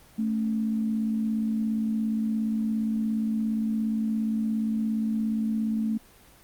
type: tone pair together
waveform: sine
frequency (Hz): 220 / 277.2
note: A3 / C#4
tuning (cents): 0 / 0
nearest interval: major third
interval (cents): 400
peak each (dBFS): -24 / -35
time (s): 0.18-5.98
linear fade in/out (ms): 10
effects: pink hiss -54 dBFS RMS until 6.43 s + Opus 24 kbps